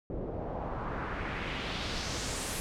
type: noise with low-pass filter sweep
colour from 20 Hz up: pink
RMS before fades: -36 dBFS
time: 0.1-2.6 s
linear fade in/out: 0 ms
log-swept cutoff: 430 to 11000 Hz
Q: 1.8
effects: none